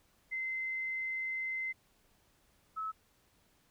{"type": "tone pair in turn", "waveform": "sine", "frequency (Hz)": [2066, 1297], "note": ["C7", "E6"], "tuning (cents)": [-22, -28], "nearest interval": "minor sixth", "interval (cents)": 806, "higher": "first", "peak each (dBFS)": [-34, -35], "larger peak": "first", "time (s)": [[0.31, 1.73], [2.76, 2.92]], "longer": "first", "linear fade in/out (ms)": 20, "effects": ["pink hiss -70 dBFS RMS until 3.7 s"]}